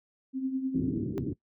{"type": "tone with tremolo", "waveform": "sine", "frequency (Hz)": 263.6, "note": "C4", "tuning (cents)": 13, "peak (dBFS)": -25, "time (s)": [0.33, 0.94], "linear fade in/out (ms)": 50, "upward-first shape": "triangle", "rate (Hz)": 9.8, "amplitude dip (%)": 70}
{"type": "low-pass noise", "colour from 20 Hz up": "white", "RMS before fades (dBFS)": -31, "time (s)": [0.74, 1.33], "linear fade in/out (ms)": 5, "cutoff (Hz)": 350, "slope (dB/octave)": 48}
{"type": "tone with exponential growth", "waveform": "sine", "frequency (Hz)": 392, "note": "G4", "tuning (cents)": 0, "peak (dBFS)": -26, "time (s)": [1.08, 1.18], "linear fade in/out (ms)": 0, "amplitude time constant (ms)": 20}
{"effects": ["noise-tail reverb RT60 0.1 s tail -19 dB re dry", "high-pass 100 Hz 12 dB/octave"]}